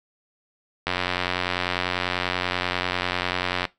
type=click train; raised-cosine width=0.3 ms; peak=-7 dBFS; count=252; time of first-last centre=0.87-3.653 s; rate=90.2 Hz; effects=noise-tail reverb RT60 0.2 s tail -20 dB re dry